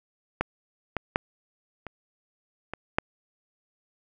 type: clicks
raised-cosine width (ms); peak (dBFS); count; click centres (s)
0.5; -9 / -12 / -7 / -22 / -18 / -6; 6; 0.41 / 0.967 / 1.159 / 1.867 / 2.736 / 2.985
effects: none